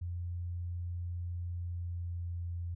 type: tone with pitch glide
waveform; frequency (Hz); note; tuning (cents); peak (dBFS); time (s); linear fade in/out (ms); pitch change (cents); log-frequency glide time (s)
sine; 87.31 to 86.36; F2 to F2; 0 to -19; -35; 0.01-2.75; 10; -19; 1.49-2.47
effects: none